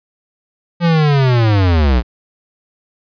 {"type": "linear sweep", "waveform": "square", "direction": "down", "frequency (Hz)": [174.61, 55.5], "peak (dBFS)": -10, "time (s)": [0.8, 2.03], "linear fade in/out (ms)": 50, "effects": ["resampled to 11025 Hz"]}